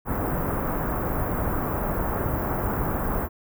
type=band-stop noise; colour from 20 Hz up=pink; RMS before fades=-26 dBFS; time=0.05-3.29 s; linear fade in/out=50 ms; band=1400 to 16000 Hz; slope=24 dB/octave; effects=none